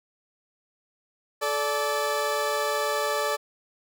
20% pulse tone pair together, 433 / 582 Hz, A4 / D5, -28 / -16 cents, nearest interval perfect fourth, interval 512 cents, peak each -24 / -21 dBFS, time 1.41-3.37 s, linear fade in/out 20 ms, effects none

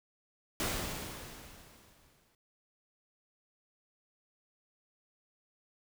pink noise with exponential decay, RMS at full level -32 dBFS, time 0.6-2.35 s, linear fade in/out 1 ms, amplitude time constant 380 ms, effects none

